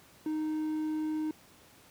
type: tone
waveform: triangle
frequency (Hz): 310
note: D#4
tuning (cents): -6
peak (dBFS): -28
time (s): 0.26-1.31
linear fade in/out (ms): 2
effects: pink hiss -58 dBFS RMS until 1.9 s + high-pass 80 Hz 12 dB/octave